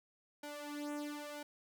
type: tone with flanger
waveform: sawtooth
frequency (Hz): 293.7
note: D4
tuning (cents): 0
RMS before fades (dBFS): -44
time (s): 0.43-1.43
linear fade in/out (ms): 5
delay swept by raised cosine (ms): 1.3 to 3.3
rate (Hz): 1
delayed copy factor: +0.8
effects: none